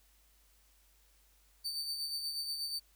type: tone with tremolo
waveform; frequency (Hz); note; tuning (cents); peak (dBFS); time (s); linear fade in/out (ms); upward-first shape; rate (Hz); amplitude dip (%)
40% pulse; 4574; D8; -47; -33; 1.64-2.8; 20; sine; 8.3; 45
effects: added 50 Hz sine -67 dBFS peak until 2.95 s + white hiss -69 dBFS RMS until 2.95 s